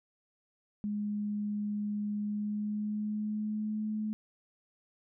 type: tone with pitch glide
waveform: sine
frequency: 207.7 to 214.5 Hz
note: G#3 to A3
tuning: 0 to -44 cents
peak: -31 dBFS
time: 0.84-4.13 s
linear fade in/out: 0 ms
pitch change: +56 cents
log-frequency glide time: 2.19-3.86 s
effects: none